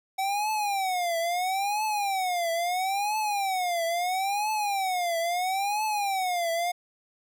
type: tone with vibrato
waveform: square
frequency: 759 Hz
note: F#5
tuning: 44 cents sharp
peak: -26 dBFS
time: 0.18-6.72 s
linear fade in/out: 10 ms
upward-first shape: triangle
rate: 0.75 Hz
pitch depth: 240 cents each way
effects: none